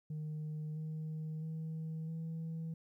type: tone with pitch steps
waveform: sine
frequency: 153.5 / 156.45 / 159.46 / 162.53 Hz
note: D#3 / D#3 / D#3 / E3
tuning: -23 / +10 / +43 / -24 cents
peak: -36 dBFS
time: 0.1-2.74 s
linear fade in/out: 5 ms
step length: 660 ms
effects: tanh soft clip ceiling -37 dBFS + 13-bit